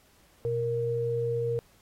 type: tone pair together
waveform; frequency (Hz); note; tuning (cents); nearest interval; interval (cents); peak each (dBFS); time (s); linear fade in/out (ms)
sine; 121.9 / 467.7; B2 / A#4; -22 / +6; octave + major seventh; 2328; -32 / -27; 0.45-1.59; 0
effects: pink hiss -62 dBFS RMS until 1.81 s + AAC 48 kbps